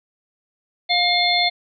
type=harmonic tone with a mistuned harmonic; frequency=706 Hz; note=F5; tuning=19 cents sharp; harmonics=1 / 3 / 5 / 6; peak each=-21 / -21 / -21 / -21 dBFS; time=0.89-1.5 s; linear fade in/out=20 ms; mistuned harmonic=3; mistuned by=+19 cents; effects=none